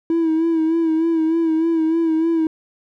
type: tone with vibrato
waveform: triangle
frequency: 325.3 Hz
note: E4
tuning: 23 cents flat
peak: -12 dBFS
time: 0.1-2.47 s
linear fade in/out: 2 ms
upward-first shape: sine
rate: 3.3 Hz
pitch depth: 46 cents each way
effects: tanh soft clip ceiling -10 dBFS